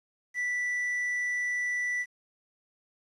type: tone with quantisation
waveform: triangle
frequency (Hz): 1969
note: B6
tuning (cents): -6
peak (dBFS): -26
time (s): 0.34-2.06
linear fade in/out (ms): 50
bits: 9
effects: low-pass 9000 Hz 12 dB/octave